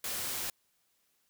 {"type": "noise", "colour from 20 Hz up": "white", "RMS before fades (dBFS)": -36, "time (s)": [0.04, 0.5], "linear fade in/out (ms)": 2, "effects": ["white hiss -74 dBFS RMS until 1.29 s"]}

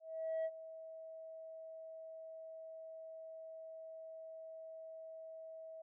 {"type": "tone with ADSR envelope", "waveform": "sine", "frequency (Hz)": 645, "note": "E5", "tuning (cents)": -38, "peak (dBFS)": -32, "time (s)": [0, 5.82], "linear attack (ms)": 450, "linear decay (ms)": 51, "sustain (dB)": -16, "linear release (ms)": 6, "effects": ["tanh soft clip ceiling -34 dBFS"]}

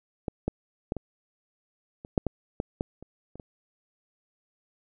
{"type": "clicks", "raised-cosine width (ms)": 2, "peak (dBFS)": [-16, -13, -14, -20, -27, -8, -13, -14, -14, -30, -30, -28], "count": 12, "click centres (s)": [0.282, 0.48, 0.921, 0.967, 2.049, 2.178, 2.267, 2.601, 2.809, 3.026, 3.356, 3.398], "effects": []}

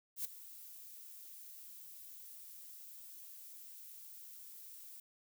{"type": "noise with ADSR envelope", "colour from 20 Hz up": "violet", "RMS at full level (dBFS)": -37, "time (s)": [0.16, 5], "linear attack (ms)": 88, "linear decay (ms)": 8, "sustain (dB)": -16, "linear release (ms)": 3, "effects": []}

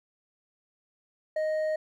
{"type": "tone with hard clipping", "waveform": "sine", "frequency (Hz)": 622.3, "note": "D#5", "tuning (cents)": 0, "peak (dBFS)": -27, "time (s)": [1.36, 1.76], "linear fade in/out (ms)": 5, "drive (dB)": 4, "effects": []}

